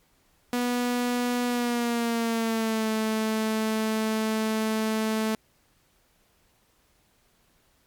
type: tone with pitch glide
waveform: sawtooth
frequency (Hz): 244.4 to 219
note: B3 to A3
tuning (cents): -18 to -8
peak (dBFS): -20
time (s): 0.53-5.35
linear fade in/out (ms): 2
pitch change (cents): -190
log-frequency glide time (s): 1.46-2.89
effects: pink hiss -65 dBFS RMS until 7.86 s + MP3 96 kbps